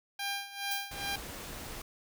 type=tone with tremolo; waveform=10% pulse; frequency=799 Hz; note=G5; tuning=33 cents sharp; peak=-24 dBFS; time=0.19-1.16 s; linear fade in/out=5 ms; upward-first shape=sine; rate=2.4 Hz; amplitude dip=80%
type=noise with exponential decay; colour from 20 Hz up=violet; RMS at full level=-34 dBFS; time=0.71-0.99 s; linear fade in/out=5 ms; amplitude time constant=60 ms
type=noise; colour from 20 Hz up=pink; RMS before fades=-43 dBFS; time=0.91-1.82 s; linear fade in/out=5 ms
effects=none